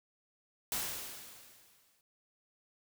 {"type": "noise with exponential decay", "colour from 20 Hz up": "white", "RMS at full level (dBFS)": -34, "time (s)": [0.72, 2.01], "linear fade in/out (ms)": 1, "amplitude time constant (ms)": 280, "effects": []}